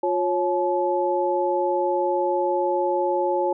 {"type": "tone cluster", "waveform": "sine", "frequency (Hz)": [355.3, 549, 860], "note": ["F4", "C#5", "A5"], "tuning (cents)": [30, -17, -40], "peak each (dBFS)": -24, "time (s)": [0.03, 3.53], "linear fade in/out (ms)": 5, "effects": []}